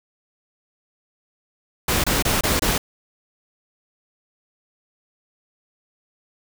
pink noise bursts, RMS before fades -20 dBFS, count 5, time 1.88-2.78 s, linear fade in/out 5 ms, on 160 ms, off 25 ms, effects none

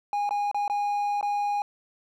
triangle tone with dropouts, 820 Hz, G#5, 22 cents flat, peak -22 dBFS, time 0.13-1.62 s, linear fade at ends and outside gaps 1 ms, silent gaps 0.292-0.308 / 0.514-0.545 / 0.679-0.698 / 1.211-1.228 s, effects none

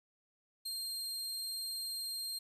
sawtooth tone, 4193 Hz, C8, 3 cents sharp, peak -35 dBFS, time 0.65-2.39 s, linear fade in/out 10 ms, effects resampled to 32000 Hz + 11-bit

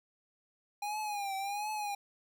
square tone with vibrato, 815 Hz, G#5, 33 cents flat, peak -35 dBFS, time 0.82-1.95 s, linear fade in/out 5 ms, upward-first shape triangle, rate 1.4 Hz, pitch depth 100 cents each way, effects none

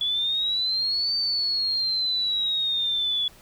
sine exponential two-way sweep, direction up then down, 3403 to 4593 to 3403 Hz, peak -22 dBFS, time 0.01-3.28 s, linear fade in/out 2 ms, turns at 1.15 s, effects pink hiss -52 dBFS RMS until 3.41 s

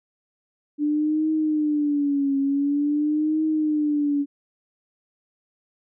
sine tone with vibrato, 293.7 Hz, D4, in tune, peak -19 dBFS, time 0.78-4.26 s, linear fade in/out 50 ms, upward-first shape triangle, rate 0.47 Hz, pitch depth 120 cents each way, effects none

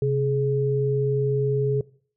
sine tone pair together, 132.61 / 421 Hz, C3 / G#4, +24 / +24 cents, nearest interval octave + minor sixth, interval 2000 cents, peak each -22 dBFS, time 0.02-1.81 s, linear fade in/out 2 ms, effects noise-tail reverb RT60 0.5 s tail -22 dB re dry

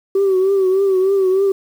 sine tone with vibrato, 383.6 Hz, G4, 37 cents flat, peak -10 dBFS, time 0.15-1.52 s, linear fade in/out 5 ms, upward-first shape triangle, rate 3.3 Hz, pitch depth 71 cents each way, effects tanh soft clip ceiling -9 dBFS + 7-bit

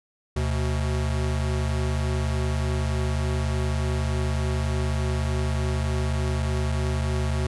square tone pair together, 74.6 / 125.46 Hz, D2 / B2, +28 / +28 cents, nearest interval major sixth, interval 900 cents, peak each -25 / -28 dBFS, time 0.36-7.47 s, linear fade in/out 5 ms, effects resampled to 24000 Hz

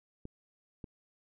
clicks, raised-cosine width 3 ms, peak -30 dBFS, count 2, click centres 0.254 / 0.842 s, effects none

